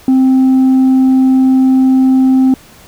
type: tone with tanh clipping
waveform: triangle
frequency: 261.6 Hz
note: C4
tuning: in tune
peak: -6 dBFS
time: 0.08-2.54 s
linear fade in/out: 2 ms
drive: 7 dB
effects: pink hiss -40 dBFS RMS until 2.87 s